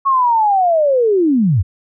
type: linear sweep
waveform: sine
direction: down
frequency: 1108.7 to 77.3 Hz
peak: -10 dBFS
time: 0.05-1.63 s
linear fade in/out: 20 ms
effects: none